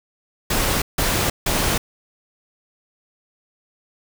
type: noise bursts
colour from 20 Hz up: pink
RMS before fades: -20 dBFS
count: 3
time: 0.5-1.78 s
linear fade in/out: 5 ms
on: 320 ms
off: 160 ms
effects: none